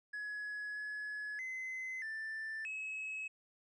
triangle tone with pitch steps, 1686 / 1696 / 2048 / 1771 / 2572 Hz, G#6 / G#6 / C7 / A6 / E7, +26 / +36 / -38 / +11 / -43 cents, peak -37 dBFS, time 0.13-3.28 s, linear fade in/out 10 ms, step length 630 ms, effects tanh soft clip ceiling -34 dBFS + resampled to 22050 Hz

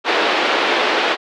pink band-pass noise, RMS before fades -17 dBFS, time 0.04-1.17 s, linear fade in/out 50 ms, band 360 to 3800 Hz, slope 24 dB/octave, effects none

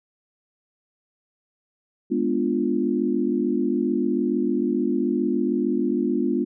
sine chord, G# diminished seventh, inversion none, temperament equal, 207.7 / 246.9 / 293.7 / 349.2 Hz, G#3 / B3 / D4 / F4, 0 / 0 / 0 / 0 cents, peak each -27 / -24 / -26 / -25 dBFS, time 2.1-6.45 s, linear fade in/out 20 ms, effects none

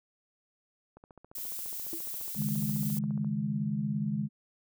click train, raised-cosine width 1 ms, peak -37 dBFS, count 34, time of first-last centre 0.97-3.246 s, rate 14.5 Hz
violet noise, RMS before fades -38 dBFS, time 1.35-2.99 s, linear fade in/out 5 ms
sine tone with exponential decay, 330.1 Hz, E4, 2 cents sharp, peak -33 dBFS, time 1.93-2.05 s, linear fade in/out 0 ms, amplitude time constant 24 ms
sine chord, C# suspended second, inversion none, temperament just, 138.59 / 155.92 / 207.9 Hz, C#3 / D#3 / G#3, 0 / +4 / +2 cents, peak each -35 / -34 / -31 dBFS, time 2.35-4.29 s, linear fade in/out 50 ms
effects none

